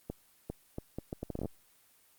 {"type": "accelerating click train", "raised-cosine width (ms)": 2, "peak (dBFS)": -23, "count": 13, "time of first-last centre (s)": [0.1, 1.457], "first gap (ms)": 400, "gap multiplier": 0.71, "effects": ["white hiss -65 dBFS RMS until 2.18 s", "Opus 24 kbps"]}